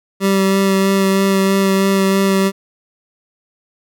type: tone with vibrato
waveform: 25% pulse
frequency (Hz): 194.1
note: G3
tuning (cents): -17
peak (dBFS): -8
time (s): 0.2-2.52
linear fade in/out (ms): 50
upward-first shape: sine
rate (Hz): 3.1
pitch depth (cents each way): 12
effects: none